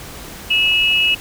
sine tone pair together, 2610 / 2900 Hz, E7 / F#7, -18 / -35 cents, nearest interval major second, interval 183 cents, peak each -15 dBFS, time 0.5-1.15 s, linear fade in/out 10 ms, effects pink hiss -34 dBFS RMS until 1.2 s

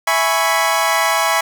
25% pulse chord, C# minor seventh, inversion first, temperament equal, 659.3 / 830.6 / 987.8 / 1108.7 Hz, E5 / G#5 / B5 / C#6, 0 / 0 / 0 / 0 cents, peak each -16 dBFS, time 0.07-1.41 s, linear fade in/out 5 ms, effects none

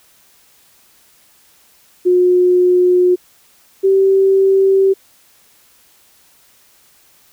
sine tone pair in turn, 360.5 / 386.8 Hz, F#4 / G4, -45 / -23 cents, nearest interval minor second, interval 122 cents, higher second, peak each -8 dBFS, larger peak neither, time 2.05-3.16 / 3.83-4.94 s, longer neither, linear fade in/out 20 ms, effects white hiss -51 dBFS RMS until 7.32 s

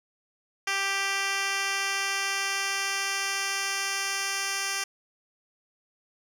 10% pulse tone with band-pass filter sweep, 392.9 Hz, G4, 4 cents sharp, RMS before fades -29 dBFS, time 0.67-4.84 s, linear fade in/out 5 ms, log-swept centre 3500 to 5500 Hz, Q 0.8, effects none

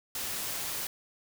white noise, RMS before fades -35 dBFS, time 0.15-0.87 s, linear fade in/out 2 ms, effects none

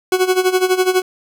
40% pulse tone with tremolo, 370 Hz, F#4, in tune, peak -9 dBFS, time 0.12-1.02 s, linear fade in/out 2 ms, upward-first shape sine, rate 12 Hz, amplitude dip 80%, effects none

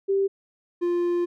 sine / triangle tone pair in turn, 392 / 349.2 Hz, G4 / F4, 0 / 0 cents, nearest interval major second, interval 200 cents, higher first, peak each -19 dBFS, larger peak neither, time 0.08-0.28 / 0.81-1.26 s, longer second, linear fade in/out 20 ms, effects none

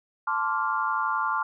sine chord, D minor seventh, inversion second, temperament equal with one note detuned, 880 / 1046.5 / 1157.8 / 1396.9 Hz, A5 / C6 / D6 / F6, 0 / 0 / -25 / 0 cents, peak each -30 / -29 / -29 / -29 dBFS, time 0.27-1.43 s, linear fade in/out 5 ms, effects none

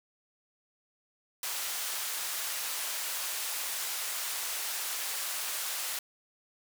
white band-pass noise, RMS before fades -35 dBFS, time 1.43-5.99 s, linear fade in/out 2 ms, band 690 to 16000 Hz, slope 12 dB/octave, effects none

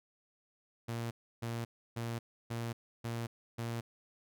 sawtooth tone bursts, 116.54 Hz, A#2, in tune, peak -32 dBFS, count 6, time 0.88-3.81 s, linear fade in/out 10 ms, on 230 ms, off 310 ms, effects none

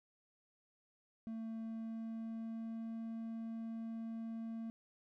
triangle tone with pitch glide, 224.4 to 226.4 Hz, A3 to A3, +34 to +50 cents, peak -39 dBFS, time 1.27-4.7 s, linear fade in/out 0 ms, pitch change +16 cents, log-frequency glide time 1.59-2.96 s, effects none

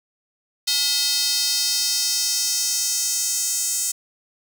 square tone with high-pass filter sweep, 285.5 Hz, D4, 49 cents flat, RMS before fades -22 dBFS, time 0.67-3.92 s, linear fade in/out 10 ms, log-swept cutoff 4200 to 7200 Hz, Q 2.7, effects none

